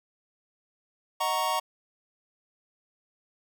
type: chord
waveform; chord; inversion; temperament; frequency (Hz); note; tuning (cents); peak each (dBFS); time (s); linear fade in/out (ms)
square; D# minor seventh; none; equal; 622.3 / 740 / 932.3 / 1108.7; D#5 / F#5 / A#5 / C#6; 0 / 0 / 0 / 0; -35 / -33 / -30 / -31; 1.2-1.6; 10
effects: none